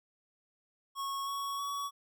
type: tone with pitch steps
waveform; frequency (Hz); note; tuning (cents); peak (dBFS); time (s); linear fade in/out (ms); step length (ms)
square; 1100 / 1113.4 / 1127; C#6 / C#6 / C#6; -14 / +7 / +28; -35; 0.95-1.91; 50; 320
effects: none